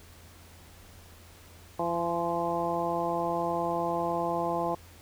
harmonic tone with a mistuned harmonic, 170 Hz, F3, 46 cents flat, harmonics 1 / 2 / 3 / 4 / 5 / 6, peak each -38 / -34 / -34 / -32 / -33 / -35 dBFS, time 1.79-4.75 s, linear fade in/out 5 ms, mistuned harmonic 6, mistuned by +36 cents, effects added 85 Hz sine -53 dBFS peak until 5.01 s + pink hiss -54 dBFS RMS until 5.01 s

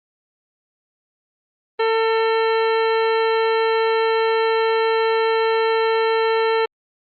harmonic tone with a mistuned harmonic, 448.8 Hz, A4, 34 cents sharp, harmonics 1 / 2 / 3 / 4 / 5 / 6 / 7 / 9, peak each -17 / -23 / -27 / -29 / -31 / -33 / -34 / -36 dBFS, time 1.79-6.66 s, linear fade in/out 10 ms, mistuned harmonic 5, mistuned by -19 cents, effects Opus 24 kbps

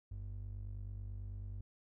triangle ring-modulated tone, 73.4 Hz, D2, in tune, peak -36 dBFS, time 0.11-1.61 s, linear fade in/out 5 ms, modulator 24.6 Hz, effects tanh soft clip ceiling -34 dBFS

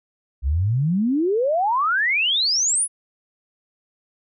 sine exponential sweep, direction up, 61.74 to 10548 Hz, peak -17 dBFS, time 0.42-2.88 s, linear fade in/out 50 ms, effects none

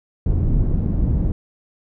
pink low-pass noise, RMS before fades -18 dBFS, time 0.26-1.32 s, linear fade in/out 2 ms, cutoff 180 Hz, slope 12 dB/octave, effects none

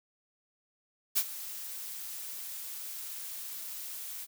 blue noise with ADSR envelope, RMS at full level -25 dBFS, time 1.15-4.27 s, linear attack 24 ms, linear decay 58 ms, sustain -16 dB, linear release 41 ms, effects none

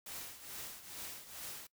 white noise with tremolo, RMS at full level -44 dBFS, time 0.06-1.67 s, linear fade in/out 5 ms, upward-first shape triangle, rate 2.3 Hz, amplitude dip 75%, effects noise-tail reverb RT60 0.1 s tail -21 dB re dry

